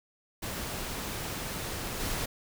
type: noise with level steps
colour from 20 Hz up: pink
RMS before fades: -36 / -33 dBFS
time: 0.42-2.26 s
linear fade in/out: 10 ms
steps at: 2 s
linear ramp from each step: 2 ms
effects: none